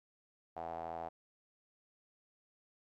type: tone with band-pass filter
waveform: sawtooth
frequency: 83 Hz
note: E2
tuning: 12 cents sharp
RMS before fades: -43 dBFS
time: 0.56-1.09 s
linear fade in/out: 10 ms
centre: 740 Hz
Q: 5.9
effects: none